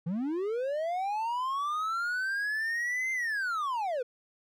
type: linear two-way sweep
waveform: triangle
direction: up then down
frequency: 155.56 to 2093 to 466.1 Hz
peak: -27 dBFS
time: 0.06-4.03 s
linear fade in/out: 10 ms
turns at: 3.12 s
effects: none